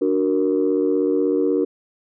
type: chord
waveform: sine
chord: D augmented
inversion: none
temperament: equal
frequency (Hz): 293.7 / 370 / 466.2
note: D4 / F#4 / A#4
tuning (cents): 0 / 0 / 0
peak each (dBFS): -20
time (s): 0.01-1.65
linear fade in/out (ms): 10
effects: tanh soft clip ceiling -9 dBFS